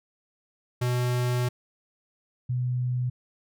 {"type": "tone pair in turn", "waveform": ["square", "sine"], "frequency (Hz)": [123.6, 124.82], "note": ["B2", "B2"], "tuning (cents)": [2, 19], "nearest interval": "unison", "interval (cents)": 17, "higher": "second", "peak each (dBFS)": -24, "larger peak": "neither", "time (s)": [[0.81, 1.49], [2.49, 3.1]], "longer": "first", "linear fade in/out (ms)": 10, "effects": []}